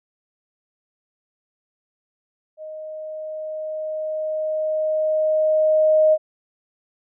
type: tone with level ramp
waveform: sine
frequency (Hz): 622.3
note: D#5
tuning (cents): 0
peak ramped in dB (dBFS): -32 to -11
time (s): 2.57-6.18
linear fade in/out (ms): 50
effects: none